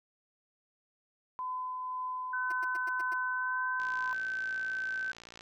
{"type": "tone with tremolo", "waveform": "sine", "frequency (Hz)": 1014, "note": "B5", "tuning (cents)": 45, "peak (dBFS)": -33, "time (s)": [1.39, 4.13], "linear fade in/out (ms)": 0, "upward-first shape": "triangle", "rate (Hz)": 1.9, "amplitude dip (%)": 25}
{"type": "tone with pitch glide", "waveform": "sine", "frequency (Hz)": [1517, 1538.2], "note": ["F#6", "G6"], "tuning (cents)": [43, -33], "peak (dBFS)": -32, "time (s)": [2.33, 5.12], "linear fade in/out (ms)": 5, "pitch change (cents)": 24, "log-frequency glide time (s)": [3.33, 3.66]}
{"type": "tone bursts", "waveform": "10% pulse", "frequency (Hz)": 350, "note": "F4", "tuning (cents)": 4, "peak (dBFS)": -36, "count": 6, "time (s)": [2.5, 3.138], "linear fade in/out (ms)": 5, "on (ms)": 23, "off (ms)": 100}
{"type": "click train", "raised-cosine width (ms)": 0.2, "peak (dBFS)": -31, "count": 94, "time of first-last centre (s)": [3.8, 5.409], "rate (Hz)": 57.8}
{"effects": []}